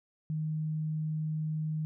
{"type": "tone", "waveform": "sine", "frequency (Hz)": 155.56, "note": "D#3", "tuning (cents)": 0, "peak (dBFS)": -30, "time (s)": [0.3, 1.85], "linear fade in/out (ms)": 0, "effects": []}